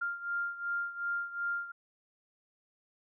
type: beating tone pair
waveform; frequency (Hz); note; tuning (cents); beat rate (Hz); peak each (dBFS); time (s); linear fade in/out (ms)
sine; 1396.9 / 1399.6; F6 / F6; 0 / +3; 2.7; -34 / -38; 0.01-1.72; 10
effects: none